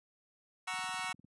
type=chord; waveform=20% pulse; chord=F# dominant seventh; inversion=none; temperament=equal; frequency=740 / 932.3 / 1108.7 / 1318.5 Hz; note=F#5 / A#5 / C#6 / E6; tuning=0 / 0 / 0 / 0 cents; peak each=-37 dBFS; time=0.67-1.13 s; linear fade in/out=10 ms
type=click train; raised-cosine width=5 ms; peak=-39 dBFS; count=11; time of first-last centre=0.74-1.245 s; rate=19.8 Hz
effects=high-pass 200 Hz 12 dB/octave + resampled to 24000 Hz